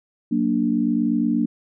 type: chord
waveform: sine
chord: Gb augmented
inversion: none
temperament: equal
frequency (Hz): 185 / 233.1 / 293.7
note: Gb3 / Bb3 / D4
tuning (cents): 0 / 0 / 0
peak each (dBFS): -26 / -20 / -22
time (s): 0.31-1.46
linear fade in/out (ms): 10
effects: none